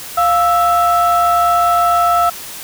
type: tone pair together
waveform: sine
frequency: 698.5 / 1316.4 Hz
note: F5 / E6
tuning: 0 / -3 cents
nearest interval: major seventh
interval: 1097 cents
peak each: -11 dBFS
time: 0.17-2.3 s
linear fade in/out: 10 ms
effects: tanh soft clip ceiling -6 dBFS + white hiss -30 dBFS RMS until 2.63 s